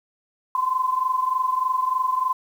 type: tone pair together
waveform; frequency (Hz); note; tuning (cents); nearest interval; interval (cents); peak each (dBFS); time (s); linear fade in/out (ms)
sine; 1023.2 / 1046.5; C6 / C6; -39 / 0; unison; 39; -21 / -25; 0.55-2.33; 2
effects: 8-bit